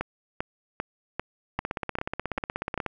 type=two click trains; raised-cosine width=0.5 ms; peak=-14 / -13 dBFS; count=22 / 8; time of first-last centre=1.59-2.863 / 0.01-2.777 s; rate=16.5 / 2.53 Hz; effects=none